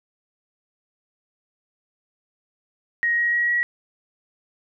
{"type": "tone with pitch steps", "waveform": "sine", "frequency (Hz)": [1882, 1894, 1906.1, 1918.2], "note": ["A#6", "A#6", "A#6", "A#6"], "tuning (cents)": [16, 27, 38, 49], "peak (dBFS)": -18, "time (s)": [3.03, 3.63], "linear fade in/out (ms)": 0, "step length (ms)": 150, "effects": []}